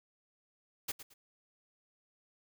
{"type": "noise with echo", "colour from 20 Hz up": "white", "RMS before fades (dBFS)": -36, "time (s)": [0.88, 0.92], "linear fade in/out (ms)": 10, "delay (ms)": 110, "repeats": 2, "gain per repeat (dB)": -12, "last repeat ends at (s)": 1.14, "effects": []}